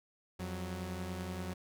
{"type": "tone pair together", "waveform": "sawtooth", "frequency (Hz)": [87.31, 185], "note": ["F2", "F#3"], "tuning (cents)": [0, 0], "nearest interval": "octave + minor second", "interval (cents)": 1300, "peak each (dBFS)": [-37, -37], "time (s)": [0.39, 1.54], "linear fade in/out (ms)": 10, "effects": []}